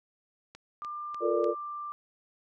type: click train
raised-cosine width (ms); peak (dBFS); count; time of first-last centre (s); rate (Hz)
0.2; -29; 4; 0.55-1.443; 3.36
type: tone with pitch glide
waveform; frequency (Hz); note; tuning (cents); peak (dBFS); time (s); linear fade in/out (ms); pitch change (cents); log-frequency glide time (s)
sine; 1194 to 1183; D6 to D6; +28 to +12; -35; 0.82-1.92; 0; -16; 1-1.57
type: chord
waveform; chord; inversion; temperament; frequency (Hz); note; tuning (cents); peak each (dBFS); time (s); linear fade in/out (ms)
sine; Bb major seventh; second; equal with one note detuned; 349.2 / 440 / 473.8 / 587.3; F4 / A4 / Bb4 / D5; 0 / 0 / +28 / 0; -30; 1.2-1.55; 50
effects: none